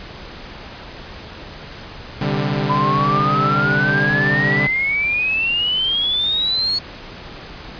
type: chord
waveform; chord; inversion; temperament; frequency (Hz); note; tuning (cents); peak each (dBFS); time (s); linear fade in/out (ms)
sawtooth; C suspended second; none; equal with one note detuned; 130.81 / 146.83 / 198.05; C3 / D3 / G3; 0 / 0 / +18; -20 / -17 / -19; 2.21-4.67; 5
type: exponential sweep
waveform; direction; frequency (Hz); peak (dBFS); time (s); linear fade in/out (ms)
sine; up; 1000 to 4391; -16; 2.69-6.79; 10
effects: pink hiss -35 dBFS RMS until 7.79 s + resampled to 11025 Hz